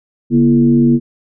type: tone with frequency modulation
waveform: sine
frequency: 239.5 Hz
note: A#3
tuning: 47 cents sharp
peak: -7 dBFS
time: 0.3-1 s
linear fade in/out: 50 ms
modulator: 96 Hz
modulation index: 0.85
effects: none